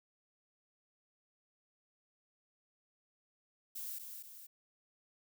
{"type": "noise with echo", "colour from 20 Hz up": "violet", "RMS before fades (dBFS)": -43, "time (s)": [3.75, 3.99], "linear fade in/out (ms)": 10, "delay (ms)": 240, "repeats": 2, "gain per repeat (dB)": -5, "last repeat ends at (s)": 4.47, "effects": []}